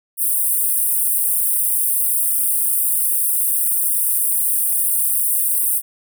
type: high-pass noise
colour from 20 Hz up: pink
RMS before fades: -18 dBFS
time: 0.17-5.82 s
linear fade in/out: 50 ms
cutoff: 8700 Hz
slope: 96 dB/octave
effects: none